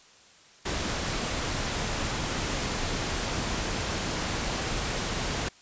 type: noise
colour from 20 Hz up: pink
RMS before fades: -30 dBFS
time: 0.65-5.49 s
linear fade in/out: 10 ms
effects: white hiss -55 dBFS RMS until 5.61 s + resampled to 16000 Hz